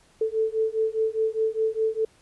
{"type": "beating tone pair", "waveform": "sine", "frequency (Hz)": [438.9, 443.8], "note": ["A4", "A4"], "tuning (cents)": [-4, 15], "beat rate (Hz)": 4.9, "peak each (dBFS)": -25, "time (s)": [0.21, 2.05], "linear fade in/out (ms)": 5, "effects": ["pink hiss -59 dBFS RMS until 2.21 s", "resampled to 24000 Hz"]}